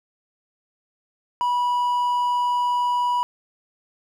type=tone; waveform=triangle; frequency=977 Hz; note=B5; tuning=19 cents flat; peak=-17 dBFS; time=1.41-3.23 s; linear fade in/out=0 ms; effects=none